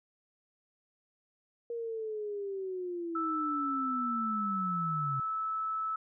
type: linear sweep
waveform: sine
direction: down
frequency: 472.2 to 130.81 Hz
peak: -34 dBFS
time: 1.7-5.2 s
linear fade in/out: 2 ms
type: tone with pitch glide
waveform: sine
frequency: 1318 to 1306.6 Hz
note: E6 to E6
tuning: -1 to -16 cents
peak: -31 dBFS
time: 3.15-5.96 s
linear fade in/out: 5 ms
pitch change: -15 cents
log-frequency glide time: 4.25-4.44 s
effects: none